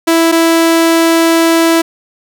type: tone pair in turn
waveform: sawtooth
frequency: 330 / 330 Hz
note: E4 / E4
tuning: +2 / +2 cents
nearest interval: unison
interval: 0 cents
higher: neither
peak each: -3 dBFS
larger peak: neither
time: 0.07-0.32 / 0.32-1.82 s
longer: second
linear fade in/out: 10 ms
effects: none